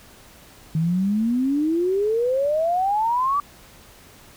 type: exponential sweep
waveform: sine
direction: up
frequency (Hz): 155.2 to 1174.7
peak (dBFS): -18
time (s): 0.75-3.4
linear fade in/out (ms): 2
effects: pink hiss -48 dBFS RMS until 4.36 s